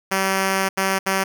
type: tone bursts at uneven times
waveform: 5% pulse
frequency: 192.3 Hz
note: G3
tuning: 33 cents flat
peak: -7 dBFS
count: 3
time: 0.11-0.69 / 0.77-0.99 / 1.06-1.24 s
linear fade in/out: 10 ms
effects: none